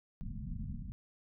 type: low-pass noise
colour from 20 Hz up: pink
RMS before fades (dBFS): -41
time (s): 0.21-0.92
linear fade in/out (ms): 0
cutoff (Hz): 240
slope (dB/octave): 96
effects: none